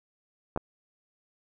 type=clicks; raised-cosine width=1 ms; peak=-16 dBFS; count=2; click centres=0.562 / 0.575 s; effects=none